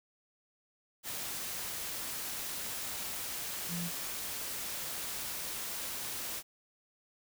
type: tone in noise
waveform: sine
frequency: 172.5 Hz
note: F3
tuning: 21 cents flat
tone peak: -36 dBFS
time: 3.68-3.91 s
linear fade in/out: 50 ms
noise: white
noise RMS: -39 dBFS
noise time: 1.03-6.43 s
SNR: 0 dB
effects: none